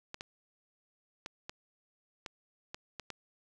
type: clicks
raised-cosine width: 0.2 ms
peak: -23 dBFS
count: 8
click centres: 0.144 / 0.209 / 1.261 / 1.495 / 2.262 / 2.745 / 2.997 / 3.103 s
effects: none